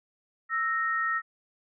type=tone pair together; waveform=sine; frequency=1318.5 / 1859.9 Hz; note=E6 / A#6; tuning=0 / -4 cents; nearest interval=tritone; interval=596 cents; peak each=-28 dBFS; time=0.49-1.22 s; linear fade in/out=50 ms; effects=none